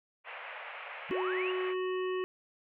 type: band-pass noise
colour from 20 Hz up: white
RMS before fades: -44 dBFS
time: 0.24-1.75 s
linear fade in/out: 50 ms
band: 510 to 2700 Hz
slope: 48 dB/octave
type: linear sweep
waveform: sine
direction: up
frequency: 103.7 to 2969 Hz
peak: -36 dBFS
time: 1.09-1.52 s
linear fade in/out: 20 ms
type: harmonic tone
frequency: 370 Hz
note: F#4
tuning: in tune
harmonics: 1 / 3 / 5 / 7 / 8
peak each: -31 / -41 / -45 / -48 / -49 dBFS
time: 1.11-2.24 s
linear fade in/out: 0 ms
effects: none